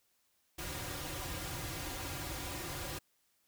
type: noise with comb filter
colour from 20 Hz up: pink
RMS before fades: -41 dBFS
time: 0.58-2.99 s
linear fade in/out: 10 ms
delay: 4.6 ms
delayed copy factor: -1
effects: white hiss -75 dBFS RMS until 3.47 s